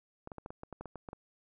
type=clicks; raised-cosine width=1 ms; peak=-29 dBFS; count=12; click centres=0.274 / 0.318 / 0.383 / 0.461 / 0.505 / 0.634 / 0.727 / 0.81 / 0.857 / 0.957 / 1.088 / 1.131 s; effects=none